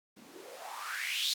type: noise with band-pass filter sweep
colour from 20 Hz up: blue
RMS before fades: -38 dBFS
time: 0.16-1.34 s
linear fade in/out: 10 ms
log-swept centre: 210 to 4300 Hz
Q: 5.8
effects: none